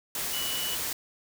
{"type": "tone in noise", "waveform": "sine", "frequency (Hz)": 2953, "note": "F#7", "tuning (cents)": -4, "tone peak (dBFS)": -33, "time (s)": [0.33, 0.75], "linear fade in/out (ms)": 2, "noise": "white", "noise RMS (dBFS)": -32, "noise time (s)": [0.15, 0.93], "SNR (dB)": -4, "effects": []}